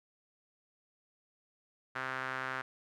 sawtooth tone with band-pass filter, 130.81 Hz, C3, in tune, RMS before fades -38 dBFS, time 1.95-2.62 s, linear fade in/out 10 ms, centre 1500 Hz, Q 2.8, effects none

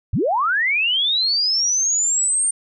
sine linear sweep, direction up, 58.1 to 8870 Hz, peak -16 dBFS, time 0.13-2.51 s, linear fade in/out 5 ms, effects none

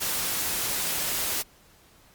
white noise, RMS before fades -28 dBFS, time 0-1.43 s, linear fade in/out 20 ms, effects pink hiss -57 dBFS RMS until 2.14 s + Opus 48 kbps

